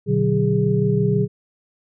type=tone cluster; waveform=sine; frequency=122.3 / 148.5 / 186.6 / 411.3 Hz; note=B2 / D3 / F#3 / G#4; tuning=-16 / +20 / +15 / -17 cents; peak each=-21 dBFS; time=0.06-1.28 s; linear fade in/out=50 ms; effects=none